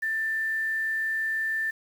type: tone with quantisation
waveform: sine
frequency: 1777 Hz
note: A6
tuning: 17 cents sharp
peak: -25 dBFS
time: 0.02-1.71 s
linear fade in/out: 10 ms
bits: 8
effects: none